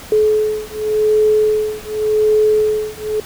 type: beating tone pair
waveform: sine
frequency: 428 / 428.88 Hz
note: A4 / A4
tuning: -48 / -44 cents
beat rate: 0.88 Hz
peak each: -15 / -15 dBFS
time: 0.12-3.2 s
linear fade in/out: 2 ms
effects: pink hiss -35 dBFS RMS until 3.25 s